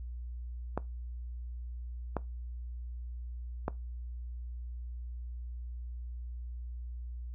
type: clicks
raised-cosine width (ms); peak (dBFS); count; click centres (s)
1; -17; 3; 0.776 / 2.167 / 3.681
effects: noise-tail reverb RT60 0.2 s tail -20 dB re dry + added 60 Hz sine -38 dBFS peak until 7.34 s